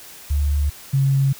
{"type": "tone pair in turn", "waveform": "sine", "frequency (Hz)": [72.3, 136.48], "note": ["D2", "C#3"], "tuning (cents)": [-27, -27], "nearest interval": "major seventh", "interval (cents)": 1100, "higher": "second", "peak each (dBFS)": [-16, -14], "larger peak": "second", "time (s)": [[0.3, 0.7], [0.93, 1.33]], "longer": "neither", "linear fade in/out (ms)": 10, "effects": ["white hiss -41 dBFS RMS until 1.39 s"]}